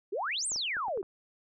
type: exponential two-way sweep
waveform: sine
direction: up then down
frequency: 349.2 to 9140 to 349.2 Hz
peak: -30 dBFS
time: 0.12-1.02 s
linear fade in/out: 10 ms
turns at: 0.47 s
type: clicks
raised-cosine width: 1 ms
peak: -33 dBFS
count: 6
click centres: 0.518 / 0.561 / 0.768 / 0.883 / 0.975 / 1.029 s
effects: none

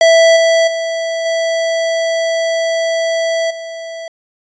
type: tone with level steps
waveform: square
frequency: 659.3 Hz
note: E5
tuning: in tune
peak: -6 / -9 / -17 / -14 / -25 dBFS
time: 0.01-4.08 s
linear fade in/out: 2 ms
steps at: 0.36 / 0.67 / 1.25 / 3.5 s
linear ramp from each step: 10 ms
effects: resampled to 16000 Hz

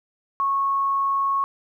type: tone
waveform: sine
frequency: 1100 Hz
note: C#6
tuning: 14 cents flat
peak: -19 dBFS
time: 0.4-1.44 s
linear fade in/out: 0 ms
effects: 10-bit

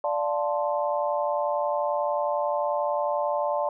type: chord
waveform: sine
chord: D minor seventh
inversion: none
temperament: equal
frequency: 587.3 / 698.5 / 880 / 1046.5 Hz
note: D5 / F5 / A5 / C6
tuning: 0 / 0 / 0 / 0 cents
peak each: -26 / -31 / -29 / -32 dBFS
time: 0.04-3.69 s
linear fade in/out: 2 ms
effects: none

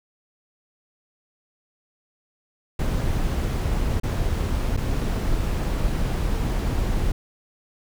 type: noise with dropouts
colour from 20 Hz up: brown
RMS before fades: -23 dBFS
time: 2.79-7.12 s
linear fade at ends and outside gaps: 5 ms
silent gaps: 4-4.033 / 4.767-4.773 s
effects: none

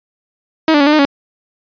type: tone with pitch steps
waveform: sawtooth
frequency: 318.4 / 293.1 / 280.1 / 298.8 / 307 / 280 Hz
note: D#4 / D4 / C#4 / D4 / D#4 / C#4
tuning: +40 / -3 / +18 / +30 / -23 / +18 cents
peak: -4 dBFS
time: 0.68-1.052 s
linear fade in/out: 2 ms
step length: 62 ms
effects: resampled to 11025 Hz

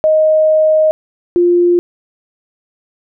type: tone pair in turn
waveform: sine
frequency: 624 / 350.2 Hz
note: D#5 / F4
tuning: +5 / +5 cents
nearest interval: minor seventh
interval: 1000 cents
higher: first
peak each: -7 dBFS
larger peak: neither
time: 0.04-0.91 / 1.36-1.79 s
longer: first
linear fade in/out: 0 ms
effects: none

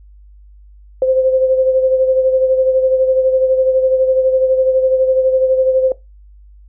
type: beating tone pair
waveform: sine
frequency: 520 / 532 Hz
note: C5 / C5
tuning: -11 / +29 cents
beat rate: 12 Hz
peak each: -11 / -19 dBFS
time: 1.02-5.92 s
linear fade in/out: 2 ms
effects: noise-tail reverb RT60 0.2 s tail -19 dB re dry + added 50 Hz sine -39 dBFS peak until 6.68 s

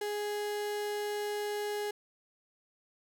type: tone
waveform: 35% pulse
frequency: 415.3 Hz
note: G#4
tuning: in tune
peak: -31 dBFS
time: 0.01-1.91 s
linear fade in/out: 5 ms
effects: none

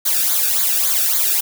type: noise with flanger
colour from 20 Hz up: blue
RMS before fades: -17 dBFS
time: 0.05-1.41 s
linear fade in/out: 10 ms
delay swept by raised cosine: 0.36 to 1 ms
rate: 3.6 Hz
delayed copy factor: -0.8
effects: none

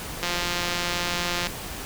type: click train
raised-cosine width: 0.2 ms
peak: -9 dBFS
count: 218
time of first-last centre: 0.23-1.47 s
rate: 175 Hz
effects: pink hiss -35 dBFS RMS until 1.85 s

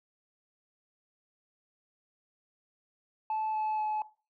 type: tone with pitch steps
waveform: sine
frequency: 870 / 863 / 856 Hz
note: A5 / A5 / A5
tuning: -20 / -34 / -48 cents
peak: -27 dBFS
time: 3.3-4.02 s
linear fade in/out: 2 ms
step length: 240 ms
effects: noise-tail reverb RT60 0.3 s tail -17 dB re dry + tanh soft clip ceiling -27 dBFS

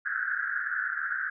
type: band-pass noise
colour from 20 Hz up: white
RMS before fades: -31 dBFS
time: 0.05-1.3 s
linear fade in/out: 10 ms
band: 1400 to 1700 Hz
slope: 96 dB/octave
effects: none

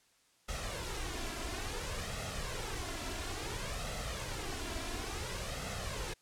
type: noise with flanger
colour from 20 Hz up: pink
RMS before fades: -39 dBFS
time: 0.48-6.14 s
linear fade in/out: 10 ms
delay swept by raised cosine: 1.5 to 3 ms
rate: 0.58 Hz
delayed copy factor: +0.6
effects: white hiss -69 dBFS RMS until 6.21 s + low-pass 9000 Hz 12 dB/octave

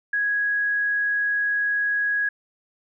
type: tone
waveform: sine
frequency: 1661.2 Hz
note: G#6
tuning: in tune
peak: -20 dBFS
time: 0.13-2.29 s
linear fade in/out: 5 ms
effects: none

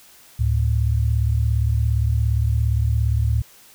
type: tone pair together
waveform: sine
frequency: 72.66 / 110 Hz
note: D2 / A2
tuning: -18 / 0 cents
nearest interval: perfect fifth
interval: 718 cents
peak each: -19 dBFS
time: 0.39-3.42 s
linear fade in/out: 10 ms
effects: white hiss -49 dBFS RMS until 3.74 s

